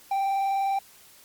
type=tone with vibrato; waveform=triangle; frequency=784 Hz; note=G5; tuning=in tune; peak=-21 dBFS; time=0.11-0.79 s; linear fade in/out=5 ms; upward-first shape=square; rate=20 Hz; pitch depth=17 cents each way; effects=white hiss -53 dBFS RMS until 1.24 s + Opus 48 kbps